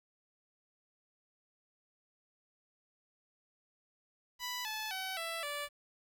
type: tone with pitch steps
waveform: 10% pulse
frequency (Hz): 989 / 866 / 758.2 / 663.9 / 581.3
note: B5 / A5 / F#5 / E5 / D5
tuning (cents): +2 / -28 / +42 / +12 / -18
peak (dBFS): -29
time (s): 4.39-5.69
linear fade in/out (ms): 50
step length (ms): 260
effects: 10-bit